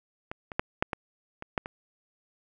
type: clicks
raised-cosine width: 0.5 ms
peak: -20 / -23 / -9 / -8 / -15 / -23 / -11 / -21 dBFS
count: 8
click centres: 0.315 / 0.518 / 0.595 / 0.825 / 0.932 / 1.424 / 1.578 / 1.659 s
effects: none